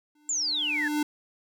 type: tone with exponential growth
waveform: square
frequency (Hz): 298.8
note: D4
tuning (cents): +30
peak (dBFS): -23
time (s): 0.15-1.03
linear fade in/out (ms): 5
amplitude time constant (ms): 190
type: exponential sweep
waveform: sine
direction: down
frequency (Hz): 7459 to 1661.2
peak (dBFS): -25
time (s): 0.29-0.88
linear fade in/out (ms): 2
effects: none